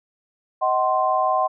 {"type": "chord", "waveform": "sine", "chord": "C diminished", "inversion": "first", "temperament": "just", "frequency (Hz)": [627.9, 753.5, 1046.5], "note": ["Eb5", "Gb5", "C6"], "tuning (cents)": [16, 31, 0], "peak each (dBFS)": [-23, -21, -21], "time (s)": [0.61, 1.48], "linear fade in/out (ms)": 20, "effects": []}